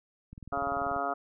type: click train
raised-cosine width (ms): 5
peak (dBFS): -32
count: 14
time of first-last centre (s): 0.33-0.964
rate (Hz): 20.5
type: harmonic tone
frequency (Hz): 140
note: C#3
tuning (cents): +18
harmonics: 2 / 3 / 4 / 5 / 6 / 7 / 8 / 9 / 10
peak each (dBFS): -41 / -41 / -40 / -32 / -42 / -43 / -42 / -34 / -40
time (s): 0.52-1.14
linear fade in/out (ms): 10
effects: none